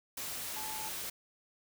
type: tone in noise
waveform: sine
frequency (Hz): 868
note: A5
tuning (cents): -24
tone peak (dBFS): -43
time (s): 0.56-0.89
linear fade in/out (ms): 5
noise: white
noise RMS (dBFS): -40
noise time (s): 0.17-1.1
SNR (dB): -6
effects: none